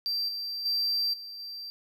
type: tone with level steps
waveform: triangle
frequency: 4699 Hz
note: D8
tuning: in tune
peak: -26 / -31 / -24 / -38 / -36 dBFS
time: 0.06-1.7 s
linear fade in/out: 0 ms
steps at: 0.28 / 0.65 / 1.13 / 1.39 s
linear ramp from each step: 10 ms
effects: none